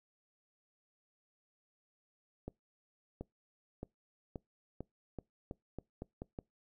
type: accelerating click train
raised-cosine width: 2 ms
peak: -28 dBFS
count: 11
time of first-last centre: 2.48-6.389 s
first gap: 730 ms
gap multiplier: 0.85
effects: noise-tail reverb RT60 0.2 s tail -25 dB re dry